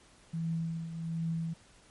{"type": "tone with tremolo", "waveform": "sine", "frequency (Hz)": 164.5, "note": "E3", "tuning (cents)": -3, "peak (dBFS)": -29, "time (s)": [0.33, 1.54], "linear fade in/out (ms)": 10, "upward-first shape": "triangle", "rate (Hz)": 1.3, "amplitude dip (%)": 65, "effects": ["pink hiss -60 dBFS RMS until 1.9 s", "MP3 48 kbps"]}